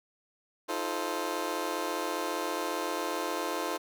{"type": "chord", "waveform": "20% pulse", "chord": "F dominant seventh", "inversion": "third", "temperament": "just", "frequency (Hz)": [314.3, 349.2, 436.5, 523.8], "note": ["Eb4", "F4", "A4", "C5"], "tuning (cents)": [18, 0, -14, 2], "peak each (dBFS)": -32, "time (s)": [0.68, 3.78], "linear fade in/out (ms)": 20, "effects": []}